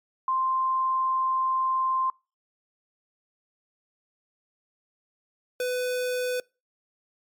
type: tone pair in turn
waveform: sine / square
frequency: 1046.5 / 499.5 Hz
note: C6 / B4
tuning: 0 / +20 cents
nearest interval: octave + minor second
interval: 1280 cents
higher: first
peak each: -22 / -26 dBFS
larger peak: first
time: 0.28-2.1 / 5.6-6.4 s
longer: first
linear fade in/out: 2 ms
effects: noise-tail reverb RT60 0.3 s tail -26 dB re dry + MP3 96 kbps